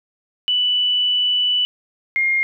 sine tone pair in turn, 2972 / 2128 Hz, F#7 / C7, +7 / +29 cents, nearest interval tritone, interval 578 cents, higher first, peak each -15 dBFS, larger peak neither, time 0.48-1.65 / 2.16-2.43 s, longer first, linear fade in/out 0 ms, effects none

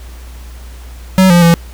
square tone with pitch steps, 188.1 / 173.9 / 169 Hz, F#3 / F3 / E3, +29 / -7 / +43 cents, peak -5 dBFS, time 1.18-1.54 s, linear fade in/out 0 ms, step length 120 ms, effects added 60 Hz sine -28 dBFS peak until 1.73 s + pink hiss -40 dBFS RMS until 1.73 s

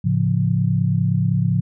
sine chord, A augmented, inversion none, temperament equal with one note detuned, 108.93 / 138.59 / 174.61 Hz, A2 / C#3 / E#3, -17 / 0 / 0 cents, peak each -20 dBFS, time 0.04-1.61 s, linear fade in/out 10 ms, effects none

